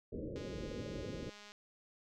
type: low-pass noise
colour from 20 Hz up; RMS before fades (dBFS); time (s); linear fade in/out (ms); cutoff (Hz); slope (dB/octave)
white; -43; 0.12-1.3; 10; 560; 96
type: click train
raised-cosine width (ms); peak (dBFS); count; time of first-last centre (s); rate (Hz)
0.2; -37; 241; 0.36-1.519; 207
effects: none